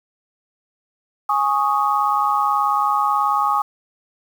sine chord, Ab suspended fourth, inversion none, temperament just, 830.6 / 1107.5 / 1245.9 Hz, Ab5 / Db6 / Eb6, 0 / -2 / +2 cents, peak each -20 dBFS, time 1.29-3.62 s, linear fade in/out 5 ms, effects 7-bit

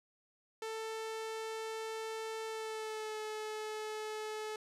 sawtooth tone with pitch glide, 443.3 to 430.7 Hz, A4 to A4, +13 to -37 cents, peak -35 dBFS, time 0.62-4.56 s, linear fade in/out 2 ms, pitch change -50 cents, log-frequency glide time 2.46-3.19 s, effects low-pass 10000 Hz 12 dB/octave

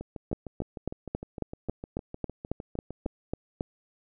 two click trains, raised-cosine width 2 ms, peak -24 / -16 dBFS, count 21 / 13, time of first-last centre 0.01-3.059 / 0.33-3.609 s, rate 6.56 / 3.66 Hz, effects none

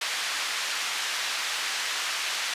pink band-pass noise, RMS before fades -30 dBFS, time 0.01-2.54 s, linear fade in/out 5 ms, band 1500 to 6000 Hz, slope 12 dB/octave, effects resampled to 32000 Hz

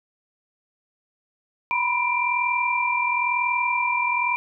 sine tone cluster, 967 / 1008 / 2362 Hz, B5 / B5 / D7, -37 / +35 / +9 cents, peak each -25 / -26 / -23 dBFS, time 1.71-4.36 s, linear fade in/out 0 ms, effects none

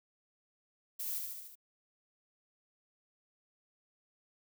violet noise with echo, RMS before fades -39 dBFS, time 0.99-1.19 s, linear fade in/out 10 ms, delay 73 ms, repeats 5, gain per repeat -3 dB, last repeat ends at 1.555 s, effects none

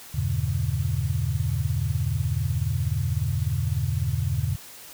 sine chord, E diminished seventh, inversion none, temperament just, 82.41 / 98.89 / 118.67 / 142.4 Hz, E2 / G2 / Bb2 / Db3, 0 / +16 / +31 / +47 cents, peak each -28 dBFS, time 0.14-4.56 s, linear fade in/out 10 ms, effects white hiss -44 dBFS RMS until 4.93 s

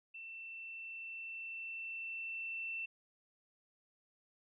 sine tone with level ramp, 2682 Hz, E7, 29 cents sharp, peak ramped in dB -46 to -38 dBFS, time 0.14-2.86 s, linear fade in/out 10 ms, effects none

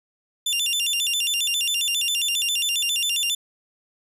sawtooth tone with vibrato, 3136 Hz, G7, in tune, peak -18 dBFS, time 0.46-3.35 s, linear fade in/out 5 ms, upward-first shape square, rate 7.4 Hz, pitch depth 200 cents each way, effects resampled to 32000 Hz + 10-bit

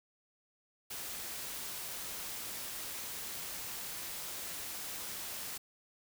white noise, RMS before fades -42 dBFS, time 0.9-5.58 s, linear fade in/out 10 ms, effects none

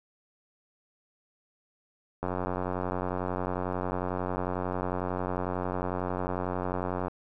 click train, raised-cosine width 1 ms, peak -17 dBFS, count 443, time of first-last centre 2.23-7.082 s, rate 91.1 Hz, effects none

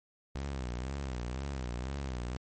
sawtooth tone with vibrato, 64.7 Hz, C2, 19 cents flat, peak -31 dBFS, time 0.35-2.37 s, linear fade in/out 5 ms, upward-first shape sine, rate 2 Hz, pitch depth 140 cents each way, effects MP3 32 kbps

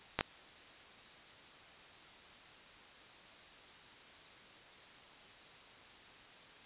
clicks, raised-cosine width 0.3 ms, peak -15 dBFS, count 2, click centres 0.19 / 0.209 s, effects white hiss -56 dBFS RMS until 6.65 s + resampled to 8000 Hz

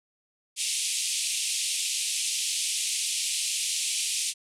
white band-pass noise, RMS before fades -29 dBFS, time 0.56-4.34 s, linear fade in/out 50 ms, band 2400 to 10000 Hz, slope 48 dB/octave, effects none

